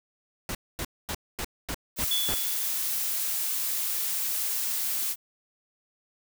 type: noise bursts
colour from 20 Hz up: pink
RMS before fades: -32 dBFS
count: 7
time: 0.49-2.343 s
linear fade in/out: 2 ms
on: 59 ms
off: 240 ms
type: noise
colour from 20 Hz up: blue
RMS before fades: -29 dBFS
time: 1.96-5.16 s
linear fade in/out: 50 ms
type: tone with exponential decay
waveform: triangle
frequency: 3427 Hz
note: A7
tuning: 46 cents flat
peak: -22 dBFS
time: 2.11-2.9 s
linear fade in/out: 5 ms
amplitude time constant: 170 ms
effects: none